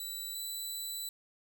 15% pulse tone pair in turn, 3950 / 3977 Hz, B7 / B7, 0 / +11 cents, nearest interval unison, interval 11 cents, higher second, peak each -31 / -30 dBFS, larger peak second, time 0-0.35 / 0.35-1.09 s, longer second, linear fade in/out 2 ms, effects none

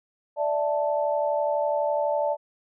sine chord, D suspended second, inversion none, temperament equal, 587.3 / 659.3 / 880 Hz, D5 / E5 / A5, 0 / 0 / 0 cents, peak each -24 / -29 / -28 dBFS, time 0.36-2.37 s, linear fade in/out 50 ms, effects none

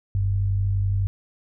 sine tone pair together, 46.25 / 98 Hz, F#1 / G2, 0 / 0 cents, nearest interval octave + minor second, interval 1300 cents, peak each -27 / -20 dBFS, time 0.15-1.07 s, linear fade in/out 0 ms, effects none

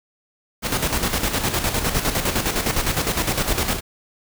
pink noise with tremolo, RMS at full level -20 dBFS, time 0.62-3.81 s, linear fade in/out 50 ms, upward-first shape square, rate 9.8 Hz, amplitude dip 55%, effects none

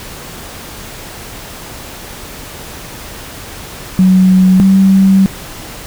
sine tone pair in turn, 186.3 / 192.54 Hz, F#3 / G3, +12 / -31 cents, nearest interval minor second, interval 57 cents, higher second, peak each -4 dBFS, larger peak neither, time 3.99-4.6 / 4.6-5.26 s, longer second, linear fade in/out 0 ms, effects pink hiss -29 dBFS RMS until 5.86 s

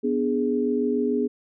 sine chord, G# diminished, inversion first, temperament equal, 246.9 / 293.7 / 415.3 Hz, B3 / D4 / G#4, 0 / 0 / 0 cents, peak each -24 / -28 / -24 dBFS, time 0.03-1.28 s, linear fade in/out 20 ms, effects none

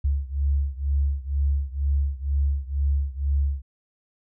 sine beating tone pair, 69.3 / 71.4 Hz, C#2 / D2, 0 / -48 cents, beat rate 2.1 Hz, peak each -23 / -25 dBFS, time 0.04-3.62 s, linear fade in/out 10 ms, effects none

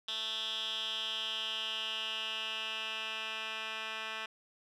10% pulse tone with band-pass filter sweep, 220 Hz, A3, in tune, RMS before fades -38 dBFS, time 0.08-4.26 s, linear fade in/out 5 ms, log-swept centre 3500 to 2300 Hz, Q 5.3, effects none

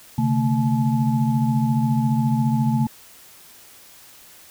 sine tone cluster, 132.7 / 147.1 / 224.5 / 859 Hz, C3 / D3 / A3 / A5, +25 / +3 / +35 / -42 cents, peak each -21 / -25 / -20 / -29 dBFS, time 0.18-2.87 s, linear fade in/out 5 ms, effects white hiss -47 dBFS RMS until 4.5 s

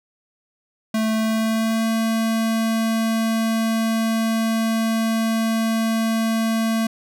square tone with pitch glide, 220 to 225 Hz, A3 to A3, 0 to +39 cents, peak -19 dBFS, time 0.94-6.87 s, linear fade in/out 5 ms, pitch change +39 cents, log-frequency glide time 1.14-1.87 s, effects none

